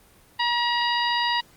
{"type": "harmonic tone", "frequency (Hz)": 955, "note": "A#5", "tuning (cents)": 42, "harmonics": [1, 2, 3, 4, 5], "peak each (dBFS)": [-24, -27, -29, -30, -31], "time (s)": [0.39, 1.41], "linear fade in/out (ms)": 10, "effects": ["pink hiss -55 dBFS RMS until 1.56 s", "Opus 24 kbps"]}